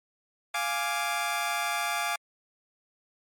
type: chord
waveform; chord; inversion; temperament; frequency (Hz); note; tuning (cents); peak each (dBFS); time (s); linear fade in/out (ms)
20% pulse; D diminished; first; equal; 698.5 / 830.6 / 1174.7; F5 / Ab5 / D6; 0 / 0 / 0; -27; 0.54-2.16; 5
effects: MP3 64 kbps